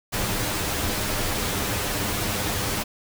pink noise with comb filter, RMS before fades -26 dBFS, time 0.12-2.84 s, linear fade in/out 20 ms, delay 9.9 ms, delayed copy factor +0.6, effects none

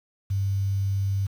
sine tone with quantisation, 98 Hz, G2, in tune, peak -22 dBFS, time 0.3-1.27 s, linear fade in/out 10 ms, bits 8, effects none

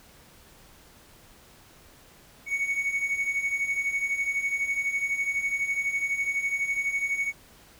triangle beating tone pair, 2217 / 2229 Hz, C#7 / C#7, 0 / +9 cents, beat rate 12 Hz, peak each -30 / -25 dBFS, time 2.46-7.33 s, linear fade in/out 50 ms, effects pink hiss -54 dBFS RMS until 7.79 s

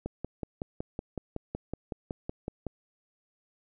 click train, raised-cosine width 2 ms, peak -20 dBFS, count 15, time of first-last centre 0.06-2.667 s, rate 5.37 Hz, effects none

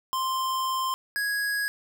square tone pair in turn, 1046.5 / 1660.9 Hz, C6 / G#6, 0 / 0 cents, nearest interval minor sixth, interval 800 cents, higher second, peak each -26 dBFS, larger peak neither, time 0.13-0.94 / 1.16-1.68 s, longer first, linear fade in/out 0 ms, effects none

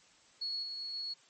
sine tone with level steps, 4355 Hz, C#8, 31 cents flat, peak -34 / -38 / -36 dBFS, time 0.41-1.14 s, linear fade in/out 10 ms, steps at 0.62 / 0.92 s, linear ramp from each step 20 ms, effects white hiss -63 dBFS RMS until 1.29 s + MP3 32 kbps

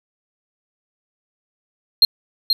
triangle tone with echo, 4194 Hz, C8, 3 cents sharp, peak -6 dBFS, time 2.02-2.05 s, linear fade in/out 2 ms, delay 480 ms, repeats 1, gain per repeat -6 dB, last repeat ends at 2.53 s, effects none

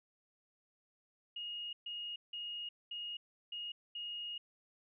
sine tone bursts at uneven times, 2866 Hz, F7, 44 cents sharp, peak -40 dBFS, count 6, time 1.36-1.73 / 1.86-2.16 / 2.33-2.69 / 2.91-3.17 / 3.52-3.72 / 3.95-4.38 s, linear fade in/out 5 ms, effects none

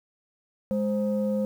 sine tone pair together, 207.7 / 523.4 Hz, G#3 / C5, 0 / 0 cents, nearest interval octave + major third, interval 1600 cents, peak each -24 / -26 dBFS, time 0.71-1.45 s, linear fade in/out 0 ms, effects tanh soft clip ceiling -18 dBFS + 9-bit

